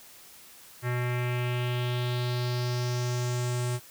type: tone with low-pass filter sweep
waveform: square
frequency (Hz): 123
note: B2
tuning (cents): -7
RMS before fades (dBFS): -29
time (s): 0.82-3.8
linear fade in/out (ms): 50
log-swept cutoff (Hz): 1900 to 9100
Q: 3.1
effects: white hiss -51 dBFS RMS until 3.9 s